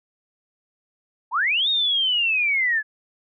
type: linear two-way sweep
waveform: sine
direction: up then down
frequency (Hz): 830.6 to 3754 to 1682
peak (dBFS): -18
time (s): 1.31-2.83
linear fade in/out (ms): 50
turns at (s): 1.69
effects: none